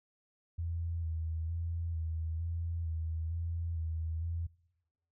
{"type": "tone with vibrato", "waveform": "sine", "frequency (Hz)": 82.41, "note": "E2", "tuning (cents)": 0, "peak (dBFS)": -33, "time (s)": [0.58, 4.47], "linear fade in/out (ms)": 10, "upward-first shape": "square", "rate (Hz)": 1.1, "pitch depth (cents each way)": 33, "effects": ["noise-tail reverb RT60 1.0 s tail -24 dB re dry"]}